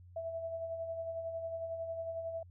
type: tone with tremolo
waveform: sine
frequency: 659.3 Hz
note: E5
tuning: in tune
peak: -35 dBFS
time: 0.16-2.43 s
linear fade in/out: 5 ms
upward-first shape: sine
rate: 11 Hz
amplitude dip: 45%
effects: added 89 Hz sine -53 dBFS peak until 2.5 s